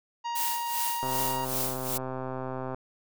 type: harmonic tone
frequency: 942 Hz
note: A#5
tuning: 18 cents sharp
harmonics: 1 / 2 / 3 / 4 / 5 / 6 / 7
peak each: -30 / -46 / -43 / -52 / -48 / -58 / -51 dBFS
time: 0.24-1.46 s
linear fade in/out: 20 ms
type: noise with tremolo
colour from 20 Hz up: blue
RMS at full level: -30 dBFS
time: 0.35-1.98 s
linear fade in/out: 10 ms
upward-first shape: sine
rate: 2.6 Hz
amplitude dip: 75%
type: click train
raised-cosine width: 1 ms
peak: -21 dBFS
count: 224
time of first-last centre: 1.03-2.745 s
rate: 130 Hz
effects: none